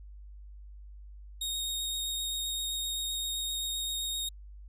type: tone with vibrato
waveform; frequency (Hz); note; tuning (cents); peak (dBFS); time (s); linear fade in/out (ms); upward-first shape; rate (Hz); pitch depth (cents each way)
sawtooth; 3729; A#7; 0; -29; 1.41-4.29; 5; sine; 7.7; 10
effects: added 50 Hz sine -45 dBFS peak until 4.68 s